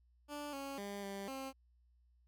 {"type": "tone with pitch steps", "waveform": "15% pulse", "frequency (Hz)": [292.5, 275.6, 201.2, 197.7, 267.3], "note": ["D4", "C#4", "G3", "G3", "C4"], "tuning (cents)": [-7, -10, 45, 15, 37], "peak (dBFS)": -36, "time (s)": [0.28, 1.53], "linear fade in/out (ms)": 50, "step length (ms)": 250, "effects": ["added 60 Hz sine -67 dBFS peak until 2.27 s"]}